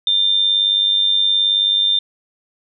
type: tone with amplitude modulation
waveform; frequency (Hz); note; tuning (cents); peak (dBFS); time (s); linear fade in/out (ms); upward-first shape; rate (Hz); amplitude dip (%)
sine; 3600; A7; +39; -10; 0.07-1.99; 2; sine; 98.9; 60
effects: none

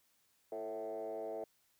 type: tone with frequency modulation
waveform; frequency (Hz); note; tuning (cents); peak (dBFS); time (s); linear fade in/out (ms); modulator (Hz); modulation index
sine; 549; C#5; -17; -38; 0.52-1.44; 2; 105; 1.7
effects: tanh soft clip ceiling -34 dBFS + white hiss -74 dBFS RMS until 1.79 s

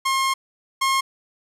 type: tone pair in turn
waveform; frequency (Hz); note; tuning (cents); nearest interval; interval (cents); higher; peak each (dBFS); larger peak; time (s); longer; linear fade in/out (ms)
sawtooth; 1070 / 1073.8; C6 / C6; +38 / +45; unison; 7; second; -15 / -14; second; 0.05-0.34 / 0.81-1.01; first; 10
effects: low-pass 11000 Hz 12 dB/octave + 9-bit

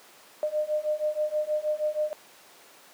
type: beating tone pair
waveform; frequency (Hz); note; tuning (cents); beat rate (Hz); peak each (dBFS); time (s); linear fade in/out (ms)
sine; 604 / 610.3; D5 / D#5; +48 / -34; 6.3; -28 / -27; 0.43-2.13; 0
effects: pink hiss -52 dBFS RMS until 2.93 s + high-pass 400 Hz 12 dB/octave

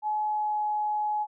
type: tone with pitch glide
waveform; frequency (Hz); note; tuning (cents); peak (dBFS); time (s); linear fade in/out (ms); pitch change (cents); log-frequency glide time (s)
sine; 850 to 844.1; G#5 to G#5; +40 to +28; -25; 0.02-1.27; 50; -12; 0.24-0.62
effects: none

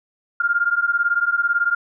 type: beating tone pair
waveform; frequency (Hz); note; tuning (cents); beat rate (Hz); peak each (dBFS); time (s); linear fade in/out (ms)
sine; 1396.9 / 1414.9; F6 / F6; 0 / +22; 18; -19 / -20; 0.4-1.75; 5
effects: none

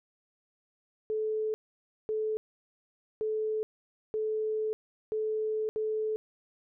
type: tone bursts at uneven times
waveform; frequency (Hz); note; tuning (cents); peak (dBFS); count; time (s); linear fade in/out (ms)
sine; 433.6; A4; -25; -28; 6; 1.1-1.54 / 2.09-2.37 / 3.21-3.63 / 4.14-4.73 / 5.12-5.69 / 5.76-6.16; 0
effects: none

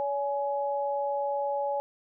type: tone pair together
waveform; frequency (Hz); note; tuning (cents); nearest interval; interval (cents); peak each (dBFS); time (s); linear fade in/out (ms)
sine; 567.3 / 839; C#5 / G#5; +40 / +17; perfect fifth; 677; -29 / -30; 0-1.8; 0
effects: none

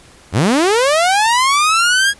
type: linear sweep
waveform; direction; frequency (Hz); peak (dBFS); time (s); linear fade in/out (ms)
sawtooth; up; 72.1 to 1661.2; -7; 0.32-2.14; 50
effects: pink hiss -44 dBFS RMS until 2.19 s + resampled to 24000 Hz

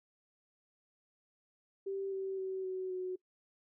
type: tone with pitch steps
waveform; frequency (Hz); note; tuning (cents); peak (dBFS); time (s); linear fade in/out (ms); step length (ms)
sine; 390.4 / 384.8 / 379.3 / 373.8 / 368.5; G4 / G4 / F#4 / F#4 / F#4; -7 / -32 / +43 / +18 / -7; -35; 1.86-3.16; 10; 260
effects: noise-tail reverb RT60 0.1 s tail -22 dB re dry

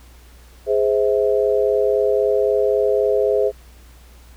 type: chord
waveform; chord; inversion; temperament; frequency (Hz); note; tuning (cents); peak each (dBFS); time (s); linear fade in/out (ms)
sine; Ab augmented; none; just; 415.3 / 519.1 / 648.9; Ab4 / C5 / E5; 0 / -14 / -27; -17 / -19 / -22; 0.66-3.52; 50
effects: added 60 Hz sine -43 dBFS peak until 4.36 s + pink hiss -51 dBFS RMS until 4.36 s

